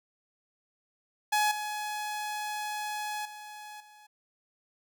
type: tone with level steps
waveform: sawtooth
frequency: 843 Hz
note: G#5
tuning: 26 cents sharp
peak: -20 / -29 / -39 / -49 dBFS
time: 1.32-4.07 s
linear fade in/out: 10 ms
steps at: 1.51 / 3.25 / 3.8 s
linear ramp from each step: 5 ms
effects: none